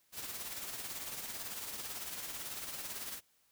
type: noise with tremolo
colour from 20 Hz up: white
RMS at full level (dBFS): -41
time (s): 0.12-3.21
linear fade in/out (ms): 50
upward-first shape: sine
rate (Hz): 18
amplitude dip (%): 45
effects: white hiss -72 dBFS RMS until 3.51 s